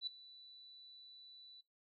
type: tone with ADSR envelope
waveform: sine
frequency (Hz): 3969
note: B7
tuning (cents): +8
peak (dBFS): -36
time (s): 0.01-1.61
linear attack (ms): 61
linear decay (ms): 4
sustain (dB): -20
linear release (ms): 7
effects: noise-tail reverb RT60 0.3 s tail -22 dB re dry